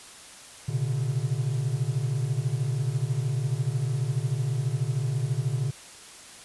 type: tone cluster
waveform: triangle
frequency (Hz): 117.8 / 130.1 / 144.1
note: A#2 / C3 / D3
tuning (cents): +19 / -9 / -33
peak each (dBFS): -27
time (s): 0.68-5.71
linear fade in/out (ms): 10
effects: white hiss -46 dBFS RMS until 6.44 s + resampled to 24000 Hz